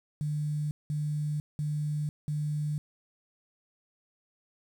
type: tone bursts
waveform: sine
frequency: 150 Hz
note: D3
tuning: 37 cents sharp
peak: -28 dBFS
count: 4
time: 0.21-2.78 s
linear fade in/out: 0 ms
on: 500 ms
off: 190 ms
effects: 9-bit